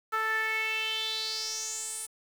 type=tone with band-pass filter sweep; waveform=sawtooth; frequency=440 Hz; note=A4; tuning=in tune; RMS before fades=-32 dBFS; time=0.12-2.07 s; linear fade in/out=20 ms; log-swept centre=1400 to 9700 Hz; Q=5.3; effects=8-bit